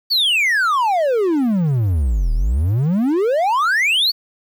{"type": "exponential two-way sweep", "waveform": "triangle", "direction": "down then up", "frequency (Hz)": [4621, 36.71, 4621], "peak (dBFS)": -12, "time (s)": [0.1, 4.12], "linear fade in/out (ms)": 20, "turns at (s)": 2.33, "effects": ["8-bit"]}